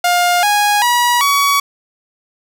sawtooth tone with pitch steps, 707 / 826.3 / 965.8 / 1128.8 Hz, F5 / G#5 / B5 / C#6, +21 / -9 / -39 / +31 cents, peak -7 dBFS, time 0.04-1.6 s, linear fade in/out 5 ms, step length 390 ms, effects none

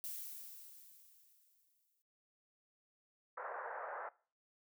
violet noise with exponential decay, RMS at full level -43 dBFS, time 0.04-2.02 s, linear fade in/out 0 ms, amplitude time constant 430 ms
pink band-pass noise, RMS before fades -45 dBFS, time 3.37-4.09 s, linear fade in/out 5 ms, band 500 to 1700 Hz, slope 48 dB/octave
effects noise-tail reverb RT60 0.4 s tail -21 dB re dry

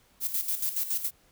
violet noise with tremolo, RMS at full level -28 dBFS, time 0.2-1.11 s, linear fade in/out 50 ms, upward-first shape square, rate 7.1 Hz, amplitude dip 65%, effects pink hiss -63 dBFS RMS until 1.31 s

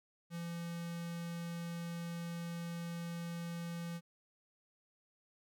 square tone with notch filter, 170 Hz, F3, 46 cents flat, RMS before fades -42 dBFS, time 0.3-4.01 s, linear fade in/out 50 ms, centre 680 Hz, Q 1.5, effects none

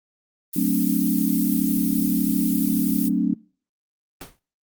violet noise, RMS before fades -29 dBFS, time 0.53-3.09 s, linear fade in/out 10 ms
sine chord, D dominant seventh, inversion first, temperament equal, 185 / 220 / 261.6 / 293.7 Hz, F#3 / A3 / C4 / D4, 0 / 0 / 0 / 0 cents, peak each -24 dBFS, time 0.56-3.34 s, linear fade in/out 5 ms
pink noise with exponential decay, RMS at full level -32 dBFS, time 4.21-4.39 s, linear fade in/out 2 ms, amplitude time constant 39 ms
effects noise-tail reverb RT60 0.4 s tail -24 dB re dry + Opus 24 kbps

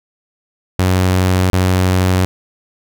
sawtooth tone with dropouts, 92.4 Hz, F#2, 2 cents flat, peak -7 dBFS, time 0.79-2.25 s, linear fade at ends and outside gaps 0 ms, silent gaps 1.5-1.532 s, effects none

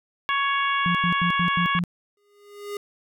harmonic tone, 557 Hz, C#5, 8 cents sharp, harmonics 2 / 3 / 4 / 5 / 6, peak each -23 / -27 / -29 / -31 / -33 dBFS, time 0.29-1.79 s, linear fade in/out 0 ms
sine tone bursts, 174.61 Hz, F3, in tune, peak -22 dBFS, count 6, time 0.86-1.838 s, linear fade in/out 0 ms, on 88 ms, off 90 ms
square tone with exponential growth, 409.3 Hz, G#4, 25 cents flat, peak -28 dBFS, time 2.17-2.77 s, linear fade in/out 2 ms, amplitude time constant 130 ms
effects none

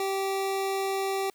25% pulse tone, 388.7 Hz, G4, 15 cents flat, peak -23 dBFS, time 0-1.3 s, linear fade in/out 2 ms, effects white hiss -65 dBFS RMS until 1.34 s

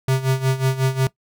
square tone with tremolo, 132.1 Hz, C3, 17 cents sharp, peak -15 dBFS, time 0.08-1.07 s, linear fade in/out 2 ms, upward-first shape sine, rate 5.5 Hz, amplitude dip 80%, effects noise-tail reverb RT60 0.1 s tail -19 dB re dry

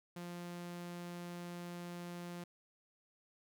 sawtooth tone, 174.61 Hz, F3, in tune, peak -40 dBFS, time 0.16-2.44 s, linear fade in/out 5 ms, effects none

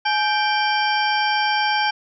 harmonic tone with a mistuned harmonic, 784 Hz, G5, in tune, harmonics 1 / 2 / 3 / 4 / 6 / 7, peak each -20 / -23 / -27 / -27 / -30 / -31 dBFS, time 0.05-1.91 s, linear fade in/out 10 ms, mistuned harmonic 1, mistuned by +130 cents, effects none

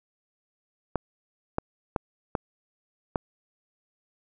clicks, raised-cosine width 1 ms, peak -11 dBFS, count 5, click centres 0.957 / 1.584 / 1.962 / 2.352 / 3.158 s, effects none

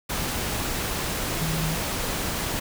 sine tone in noise, 160 Hz, D#3, 49 cents sharp, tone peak -26 dBFS, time 1.41-1.75 s, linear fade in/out 10 ms, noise pink, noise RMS -28 dBFS, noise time 0.09-2.6 s, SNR -1 dB, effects none

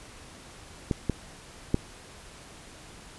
clicks, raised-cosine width 3 ms, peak -12 / -12 / -9 dBFS, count 3, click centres 0.912 / 1.097 / 1.744 s, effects pink hiss -48 dBFS RMS until 3.18 s + resampled to 24000 Hz

